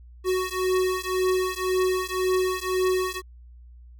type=beating tone pair; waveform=square; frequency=370 / 371.9 Hz; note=F#4 / F#4; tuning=0 / +9 cents; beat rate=1.9 Hz; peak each=-26 dBFS; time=0.24-3.22 s; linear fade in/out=50 ms; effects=added 60 Hz sine -44 dBFS peak until 3.99 s